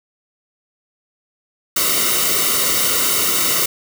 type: noise with comb filter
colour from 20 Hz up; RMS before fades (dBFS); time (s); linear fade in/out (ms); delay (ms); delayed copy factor
white; -17; 1.76-3.66; 5; 1.2; -0.75
effects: none